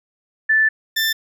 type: tone pair in turn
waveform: sine / 20% pulse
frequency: 1757 / 1777.4 Hz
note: A6 / A6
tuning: -3 / +17 cents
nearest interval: unison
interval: 20 cents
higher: second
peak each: -12 dBFS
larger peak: neither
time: 0.49-0.69 / 0.96-1.13 s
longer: first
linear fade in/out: 10 ms
effects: none